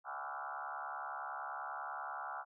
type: tone with frequency modulation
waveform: sine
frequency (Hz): 1079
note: C#6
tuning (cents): -47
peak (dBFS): -40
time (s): 0.04-2.45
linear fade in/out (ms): 50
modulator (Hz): 70.4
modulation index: 5.3
effects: none